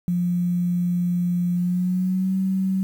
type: tone with pitch glide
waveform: sine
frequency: 176.4 to 190.16 Hz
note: F3 to F#3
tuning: +18 to +48 cents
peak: -19 dBFS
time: 0.08-2.83 s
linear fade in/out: 0 ms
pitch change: +130 cents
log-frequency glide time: 1.56-2.35 s
effects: 8-bit